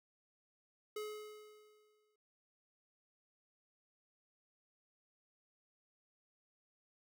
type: tone with exponential decay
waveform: square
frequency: 424.7 Hz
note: G#4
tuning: 39 cents sharp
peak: -40 dBFS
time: 0.96-2.16 s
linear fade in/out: 5 ms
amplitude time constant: 260 ms
effects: none